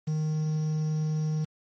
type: tone with quantisation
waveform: triangle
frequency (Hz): 154.8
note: D#3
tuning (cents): -9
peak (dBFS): -23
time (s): 0.07-1.45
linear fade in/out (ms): 10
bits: 8
effects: MP3 32 kbps